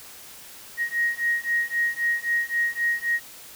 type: beating tone pair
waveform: sine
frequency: 1878 / 1881.8 Hz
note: A#6 / A#6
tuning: +12 / +16 cents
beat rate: 3.8 Hz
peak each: -25 dBFS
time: 0.77-3.2 s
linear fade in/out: 50 ms
effects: white hiss -44 dBFS RMS until 3.55 s